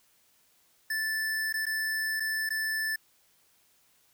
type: tone with dropouts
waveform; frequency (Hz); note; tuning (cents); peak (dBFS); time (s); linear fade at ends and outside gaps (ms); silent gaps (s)
square; 1757; A6; -3; -29; 0.9-2.96; 5; 1.527-1.539 / 1.656-1.665 / 2.199-2.203 / 2.492-2.504
effects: white hiss -66 dBFS RMS until 4.13 s